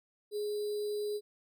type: tone with sample-and-hold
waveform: sine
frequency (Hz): 417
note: G#4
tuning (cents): +7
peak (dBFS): -32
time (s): 0.31-1.21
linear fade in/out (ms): 50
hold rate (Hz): 4410
effects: none